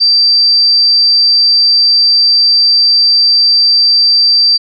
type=tone; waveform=sine; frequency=4682 Hz; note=D8; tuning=6 cents flat; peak=-5 dBFS; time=0-4.58 s; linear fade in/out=20 ms; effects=none